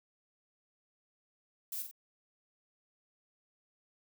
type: noise with echo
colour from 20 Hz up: violet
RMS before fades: -39 dBFS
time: 1.72-1.82 s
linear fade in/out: 2 ms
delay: 46 ms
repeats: 2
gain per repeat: -6 dB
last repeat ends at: 1.912 s
effects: none